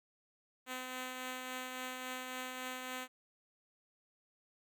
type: tone with tremolo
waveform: 5% pulse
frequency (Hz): 255.5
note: C4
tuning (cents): -41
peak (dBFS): -28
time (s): 0.66-3.08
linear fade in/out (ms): 50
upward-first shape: triangle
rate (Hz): 3.6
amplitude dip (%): 35
effects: none